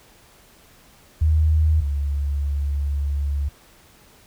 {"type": "tone pair in turn", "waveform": "sine", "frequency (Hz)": [78, 71.09], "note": ["D#2", "C#2"], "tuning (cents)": [5, 44], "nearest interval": "major second", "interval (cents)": 161, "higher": "first", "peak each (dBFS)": [-14, -20], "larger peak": "first", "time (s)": [[1.21, 1.81], [1.81, 3.49]], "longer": "second", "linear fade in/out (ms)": 10, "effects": ["pink hiss -52 dBFS RMS until 4.26 s"]}